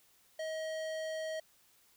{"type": "tone with hard clipping", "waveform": "sine", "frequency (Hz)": 634, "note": "D#5", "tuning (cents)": 32, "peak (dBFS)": -38, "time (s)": [0.39, 1.4], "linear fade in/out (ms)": 5, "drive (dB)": 17, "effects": ["white hiss -67 dBFS RMS until 1.96 s"]}